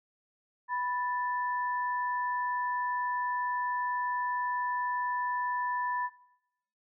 sine tone pair together, 987.8 / 1760 Hz, B5 / A6, 0 / 0 cents, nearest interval minor seventh, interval 1000 cents, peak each -30 / -36 dBFS, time 0.68-6.1 s, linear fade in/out 50 ms, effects noise-tail reverb RT60 0.8 s tail -18 dB re dry

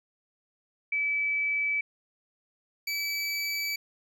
sine / 25% pulse tone pair in turn, 2301 / 2301 Hz, D7 / D7, -36 / -36 cents, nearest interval unison, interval 0 cents, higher neither, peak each -25 dBFS, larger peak neither, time 0.92-1.81 / 2.87-3.76 s, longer neither, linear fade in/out 5 ms, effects none

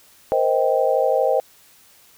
sine chord, C minor seventh, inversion third, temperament just, 470.9 / 523.3 / 627.9 / 784.9 Hz, Bb4 / C5 / Eb5 / G5, +18 / 0 / +16 / +2 cents, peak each -23 / -19 / -21 / -23 dBFS, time 0.32-1.4 s, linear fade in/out 0 ms, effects white hiss -52 dBFS RMS until 2.17 s

